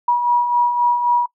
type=beating tone pair; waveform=sine; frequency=961 / 964.8 Hz; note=B5 / B5; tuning=-48 / -41 cents; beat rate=3.8 Hz; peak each=-23 / -14 dBFS; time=0.08-1.26 s; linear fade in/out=5 ms; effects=noise-tail reverb RT60 0.1 s tail -23 dB re dry